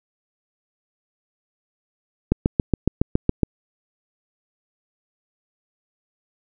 click train, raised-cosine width 3 ms, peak -3 dBFS, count 9, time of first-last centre 2.32-3.433 s, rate 7.19 Hz, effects none

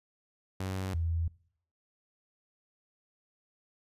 sawtooth / sine tone pair in turn, 94.6 / 82.98 Hz, F#2 / E2, +39 / +12 cents, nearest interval major second, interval 227 cents, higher first, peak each -29 / -28 dBFS, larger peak second, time 0.6-0.94 / 0.94-1.28 s, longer neither, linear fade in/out 5 ms, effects noise-tail reverb RT60 0.6 s tail -22 dB re dry + resampled to 32000 Hz

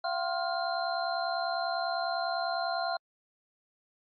sine tone cluster, 684 / 754 / 1054 / 1410 / 4125 Hz, F5 / F#5 / C6 / F6 / C8, -36 / +32 / +12 / +16 / -25 cents, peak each -32 / -35 / -39 / -37 / -39 dBFS, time 0.04-2.97 s, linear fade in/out 5 ms, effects AAC 48 kbps

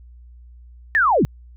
sine linear sweep, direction down, 1851 to 98 Hz, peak -13 dBFS, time 0.95-1.25 s, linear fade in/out 0 ms, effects added 60 Hz sine -41 dBFS peak until 1.56 s

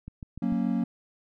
click train, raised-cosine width 5 ms, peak -26 dBFS, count 4, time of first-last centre 0.08-0.524 s, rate 6.75 Hz
triangle chord, F# major, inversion none, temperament equal, 185 / 233.1 / 277.2 Hz, F#3 / A#3 / C#4, 0 / 0 / 0 cents, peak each -27 / -25 / -29 dBFS, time 0.42-0.84 s, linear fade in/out 5 ms
effects none

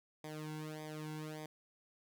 sawtooth tone with flanger, 154.2 Hz, D#3, 15 cents flat, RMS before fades -45 dBFS, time 0.24-1.46 s, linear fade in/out 2 ms, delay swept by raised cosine 0.71 to 1.66 ms, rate 1.7 Hz, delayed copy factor -1, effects 13-bit

